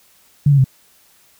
sine tone with pitch steps, 144.7 / 140.1 / 131.7 Hz, D3 / C#3 / C3, -25 / +19 / +12 cents, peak -8 dBFS, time 0.46-0.643 s, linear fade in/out 5 ms, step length 61 ms, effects white hiss -53 dBFS RMS until 1.39 s

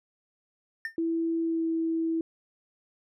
triangle tone with exponential decay, 1808 Hz, A6, 47 cents sharp, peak -25 dBFS, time 0.85-0.96 s, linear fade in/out 1 ms, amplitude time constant 23 ms
sine tone with pitch glide, 330 to 326.8 Hz, E4 to E4, +2 to -15 cents, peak -25 dBFS, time 0.98-2.21 s, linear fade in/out 2 ms, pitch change -17 cents, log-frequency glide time 1.42-1.65 s
effects none

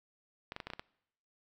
clicks, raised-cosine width 0.3 ms, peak -24 dBFS, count 7, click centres 0.521 / 0.564 / 0.602 / 0.67 / 0.702 / 0.735 / 0.795 s, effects noise-tail reverb RT60 0.8 s tail -24 dB re dry

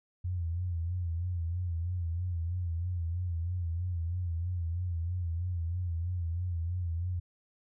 sine tone with vibrato, 86.6 Hz, F2, 14 cents flat, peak -30 dBFS, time 0.24-7.2 s, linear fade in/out 10 ms, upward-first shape sine, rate 3.1 Hz, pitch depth 85 cents each way, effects none

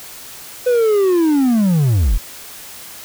triangle linear sweep, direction down, 504 to 32.74 Hz, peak -9 dBFS, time 0.66-2.18 s, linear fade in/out 10 ms, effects white hiss -35 dBFS RMS until 3.04 s

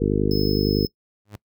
harmonic tone, 50.7 Hz, G#1, 41 cents flat, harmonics 1 / 2 / 3 / 4 / 5 / 6 / 7 / 8 / 9, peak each -27 / -27 / -27 / -27 / -27 / -27 / -27 / -27 / -27 dBFS, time 0-0.86 s, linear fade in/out 10 ms
square tone, 5180 Hz, E8, 31 cents flat, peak -29 dBFS, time 0.31-0.87 s, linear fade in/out 2 ms
sawtooth tone with exponential growth, 103.83 Hz, G#2, in tune, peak -28 dBFS, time 1.25-1.36 s, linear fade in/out 5 ms, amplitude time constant 22 ms
effects noise-tail reverb RT60 0.1 s tail -22 dB re dry

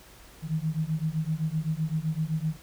sine beating tone pair, 154 / 161.8 Hz, D#3 / E3, -17 / -32 cents, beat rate 7.8 Hz, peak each -29 dBFS, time 0.42-2.57 s, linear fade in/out 50 ms, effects added 50 Hz sine -54 dBFS peak until 2.62 s + pink hiss -52 dBFS RMS until 2.62 s

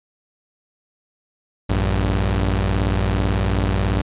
sawtooth tone pair together, 57.2 / 96.2 Hz, A#1 / G2, -32 / -32 cents, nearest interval major sixth, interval 900 cents, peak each -16 dBFS, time 1.69-4.02 s, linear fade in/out 10 ms, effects resampled to 8000 Hz

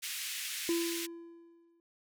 pink band-pass noise, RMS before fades -39 dBFS, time 0.02-1.07 s, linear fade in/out 20 ms, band 2000 to 16000 Hz, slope 24 dB/octave
triangle tone with exponential decay, 337.4 Hz, E4, 40 cents sharp, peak -25 dBFS, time 0.69-1.8 s, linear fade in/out 1 ms, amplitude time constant 240 ms
effects none

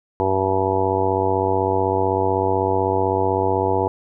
harmonic tone, 95.9 Hz, G2, 37 cents flat, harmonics 1 / 2 / 3 / 4 / 5 / 6 / 7 / 8 / 9 / 10, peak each -26 / -35 / -28 / -23 / -23 / -35 / -26 / -34 / -23 / -28 dBFS, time 0.2-3.88 s, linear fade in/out 0 ms, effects none

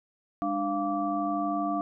sine tone cluster, 204.1 / 296.8 / 695 / 1162 Hz, G#3 / D4 / F5 / D6, -30 / +18 / -9 / -19 cents, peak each -36 / -30 / -30 / -33 dBFS, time 0.42-1.81 s, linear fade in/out 0 ms, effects none

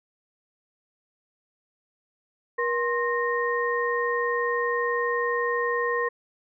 sine tone cluster, 476.7 / 1058 / 1852 Hz, A#4 / C6 / A#6, +39 / +19 / -12 cents, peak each -26 / -28 / -28 dBFS, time 2.58-6.09 s, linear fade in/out 10 ms, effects none

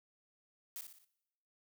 blue noise with echo, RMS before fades -44 dBFS, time 0.76-0.81 s, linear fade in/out 0 ms, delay 59 ms, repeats 4, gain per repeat -6 dB, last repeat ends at 1.046 s, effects noise-tail reverb RT60 0.9 s tail -21 dB re dry

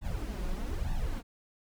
brown noise with flanger, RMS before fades -33 dBFS, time 0.01-1.23 s, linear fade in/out 50 ms, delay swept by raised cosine 1.1 to 5.6 ms, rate 1.1 Hz, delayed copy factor +0.9, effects none

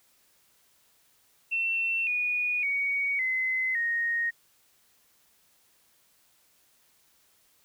sine tone with pitch steps, 2698 / 2460 / 2243 / 2045 / 1864.2 Hz, E7 / D#7 / C#7 / C7 / A#6, +40 / -20 / +20 / -40 / 0 cents, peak -25 dBFS, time 1.51-4.31 s, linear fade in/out 20 ms, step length 560 ms, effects white hiss -65 dBFS RMS until 7.64 s

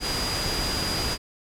sine tone in noise, 4871 Hz, D#8, 38 cents flat, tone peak -29 dBFS, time 0-1.18 s, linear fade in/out 50 ms, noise pink, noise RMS -28 dBFS, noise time 0-1.18 s, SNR -4 dB, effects low-pass 11000 Hz 12 dB/octave

